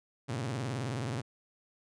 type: tone with vibrato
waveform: sawtooth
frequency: 123.9 Hz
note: B2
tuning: 6 cents sharp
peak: -29 dBFS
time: 0.28-1.22 s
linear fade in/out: 20 ms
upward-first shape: sine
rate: 19 Hz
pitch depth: 250 cents each way
effects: resampled to 22050 Hz